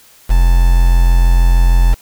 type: tone with quantisation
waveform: triangle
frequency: 43.22 Hz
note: F1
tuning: 17 cents flat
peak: -4 dBFS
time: 0.29-1.95 s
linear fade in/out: 20 ms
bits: 4
effects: white hiss -45 dBFS RMS until 2.01 s